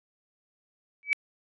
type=tone with exponential growth; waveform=sine; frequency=2288 Hz; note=D7; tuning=46 cents flat; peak=-17 dBFS; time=1.03-1.13 s; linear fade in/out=0 ms; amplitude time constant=21 ms; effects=resampled to 22050 Hz